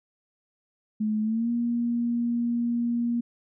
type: tone with pitch glide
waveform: sine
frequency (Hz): 214.7 to 236.9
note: A3 to A#3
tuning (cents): -42 to +28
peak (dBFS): -23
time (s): 1-3.21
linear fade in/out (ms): 10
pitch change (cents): +170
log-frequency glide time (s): 1.22-1.5
effects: none